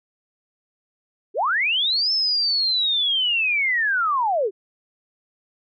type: linear two-way sweep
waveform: sine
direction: up then down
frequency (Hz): 338.5 to 5320 to 357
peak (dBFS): -18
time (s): 1.34-4.51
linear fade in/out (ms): 50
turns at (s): 2.12
effects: none